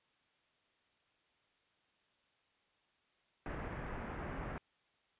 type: low-pass noise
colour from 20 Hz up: pink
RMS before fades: -43 dBFS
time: 3.46-4.58 s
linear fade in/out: 0 ms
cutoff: 2000 Hz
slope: 24 dB/octave
effects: white hiss -75 dBFS RMS until 5.19 s + resampled to 8000 Hz